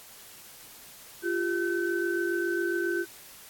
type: tone cluster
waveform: sine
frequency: 345.5 / 392.8 / 1527 Hz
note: F4 / G4 / G6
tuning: -19 / +4 / -46 cents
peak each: -28 / -33 / -31 dBFS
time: 1.22-3.06 s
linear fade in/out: 50 ms
effects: white hiss -49 dBFS RMS until 3.49 s + AAC 64 kbps